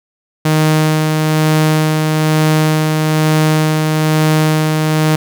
sawtooth tone with tremolo, 155.56 Hz, D#3, in tune, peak -5 dBFS, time 0.45-5.16 s, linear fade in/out 5 ms, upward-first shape sine, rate 1.1 Hz, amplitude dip 30%, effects none

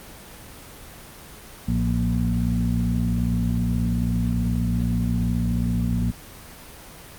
harmonic tone with a mistuned harmonic, 58.7 Hz, A#1, 13 cents sharp, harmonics 1 / 2 / 3 / 4, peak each -25 / -25 / -25 / -25 dBFS, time 1.67-6.12 s, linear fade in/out 20 ms, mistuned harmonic 2, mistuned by -57 cents, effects pink hiss -42 dBFS RMS until 7.18 s + Opus 24 kbps

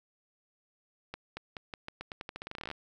accelerating click train, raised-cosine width 0.3 ms, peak -23 dBFS, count 22, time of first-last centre 1.14-2.714 s, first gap 230 ms, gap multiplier 0.86, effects none

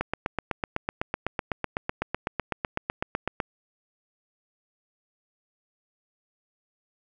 click train, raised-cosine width 0.5 ms, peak -11 dBFS, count 28, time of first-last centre 0.01-3.402 s, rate 7.96 Hz, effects none

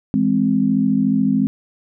sine chord, E augmented, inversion none, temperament equal, 164.81 / 207.7 / 261.6 Hz, E3 / G#3 / B#3, 0 / 0 / 0 cents, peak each -23 / -17 / -17 dBFS, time 0.14-1.47 s, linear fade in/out 0 ms, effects none

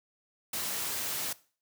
white noise, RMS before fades -34 dBFS, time 0.53-1.33 s, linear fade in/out 5 ms, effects noise-tail reverb RT60 0.4 s tail -19 dB re dry + high-pass 100 Hz 12 dB/octave

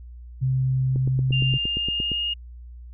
sine tone, 130.81 Hz, C3, in tune, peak -19 dBFS, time 0.41-1.58 s, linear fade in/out 20 ms
click train, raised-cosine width 3 ms, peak -18 dBFS, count 11, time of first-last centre 0.96-2.117 s, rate 8.64 Hz
sine tone with pitch glide, 2794 to 2846 Hz, F7 to F7, 0 to +32 cents, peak -23 dBFS, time 1.32-2.34 s, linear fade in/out 10 ms, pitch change +32 cents, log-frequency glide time 1.43-2.23 s
effects added 60 Hz sine -38 dBFS peak until 2.93 s

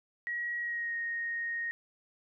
sine tone with pitch glide, 1907 to 1863.4 Hz, A#6 to A#6, +39 to -1 cents, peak -32 dBFS, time 0.27-1.71 s, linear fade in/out 0 ms, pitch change -40 cents, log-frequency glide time 0.59-0.96 s, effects none

